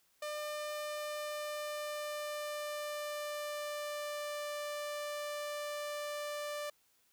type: tone with pitch glide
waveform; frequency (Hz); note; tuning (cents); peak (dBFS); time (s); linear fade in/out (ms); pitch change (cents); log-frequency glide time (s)
sawtooth; 599 to 590.1; D5 to D5; +34 to +8; -34; 0.22-6.7; 5; -26; 0.74-4.53
effects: white hiss -72 dBFS RMS until 7.12 s